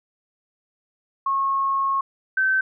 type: tone pair in turn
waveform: sine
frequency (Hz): 1090 / 1541.5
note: C#6 / G6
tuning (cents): -29 / -29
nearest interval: tritone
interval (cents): 600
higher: second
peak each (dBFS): -19 / -17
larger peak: second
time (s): 1.26-2.01 / 2.37-2.61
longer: first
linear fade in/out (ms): 5
effects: none